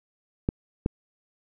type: clicks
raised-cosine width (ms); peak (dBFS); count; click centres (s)
3; -10; 2; 0.489 / 0.861
effects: none